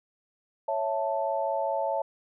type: chord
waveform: sine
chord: A major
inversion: first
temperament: equal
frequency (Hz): 554.4 / 659.3 / 880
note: C#5 / E5 / A5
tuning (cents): 0 / 0 / 0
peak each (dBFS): -30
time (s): 0.68-2.02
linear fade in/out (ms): 5
effects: none